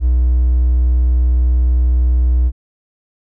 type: tone with hard clipping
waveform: triangle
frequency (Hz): 61.74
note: B1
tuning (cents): 0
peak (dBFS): -10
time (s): 0-2.52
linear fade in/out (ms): 50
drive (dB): 4
effects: none